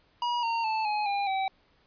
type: tone with pitch steps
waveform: square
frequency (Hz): 961 / 919.2 / 879.2 / 841 / 804.4 / 769.4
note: B5 / A#5 / A5 / G#5 / G5 / G5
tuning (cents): -48 / -25 / -2 / +22 / +44 / -33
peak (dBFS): -27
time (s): 0.22-1.48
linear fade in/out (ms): 2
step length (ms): 210
effects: pink hiss -65 dBFS RMS until 1.86 s + resampled to 11025 Hz